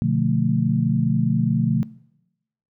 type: chord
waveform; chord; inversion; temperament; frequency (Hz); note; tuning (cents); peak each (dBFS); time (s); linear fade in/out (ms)
sine; B half-diminished seventh; none; just; 123.47 / 148.16 / 177.8 / 222.2; B2 / D3 / F3 / A3; 0 / +16 / +31 / +17; -23; 0.02-1.83; 0
effects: noise-tail reverb RT60 0.9 s tail -21 dB re dry